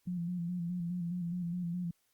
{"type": "tone with vibrato", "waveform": "sine", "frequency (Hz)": 174.61, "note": "F3", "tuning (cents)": 0, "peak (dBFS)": -33, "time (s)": [0.07, 1.91], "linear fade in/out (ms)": 5, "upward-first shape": "square", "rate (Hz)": 4.8, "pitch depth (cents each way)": 43, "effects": ["white hiss -75 dBFS RMS until 2.13 s", "Opus 48 kbps"]}